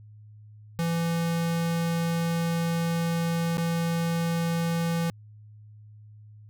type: tone with dropouts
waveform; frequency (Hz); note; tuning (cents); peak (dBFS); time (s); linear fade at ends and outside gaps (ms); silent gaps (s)
square; 167.6; E3; +29; -25; 0.79-5.1; 0; 3.571-3.581
effects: added 106 Hz sine -46 dBFS peak until 6.49 s